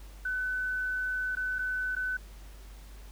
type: tone with dropouts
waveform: sine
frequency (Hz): 1507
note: F#6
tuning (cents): +31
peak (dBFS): -29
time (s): 0.25-2.17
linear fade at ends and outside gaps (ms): 5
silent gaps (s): 1.353-1.369 / 1.586-1.59 / 1.953-1.964
effects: added 49 Hz sine -45 dBFS peak until 3.11 s + pink hiss -56 dBFS RMS until 3.11 s